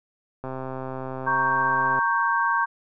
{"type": "click train", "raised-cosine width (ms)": 1, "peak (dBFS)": -19, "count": 204, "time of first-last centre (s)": [0.44, 1.99], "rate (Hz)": 131}
{"type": "chord", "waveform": "sine", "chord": "G diminished", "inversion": "first", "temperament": "equal", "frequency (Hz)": [932.3, 1108.7, 1568], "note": ["Bb5", "Db6", "G6"], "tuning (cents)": [0, 0, 0], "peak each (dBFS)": -24, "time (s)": [1.26, 2.66], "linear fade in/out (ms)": 20}
{"effects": []}